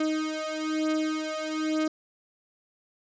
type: beating tone pair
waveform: 35% pulse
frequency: 311.1 / 312.2 Hz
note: D#4 / D#4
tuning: 0 / +6 cents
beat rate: 1.1 Hz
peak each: -28 dBFS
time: 0-1.88 s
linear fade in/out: 5 ms
effects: resampled to 16000 Hz